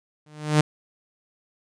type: tone with exponential growth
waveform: sawtooth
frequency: 151.4 Hz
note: D#3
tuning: 47 cents flat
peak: -9 dBFS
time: 0.26-0.61 s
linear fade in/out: 5 ms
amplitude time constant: 74 ms
effects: resampled to 22050 Hz